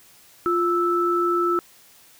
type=tone pair together; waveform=sine; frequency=349.2 / 1316 Hz; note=F4 / E6; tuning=0 / -3 cents; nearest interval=octave + major seventh; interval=2297 cents; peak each=-21 dBFS; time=0.46-1.59 s; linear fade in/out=0 ms; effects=white hiss -52 dBFS RMS until 2.19 s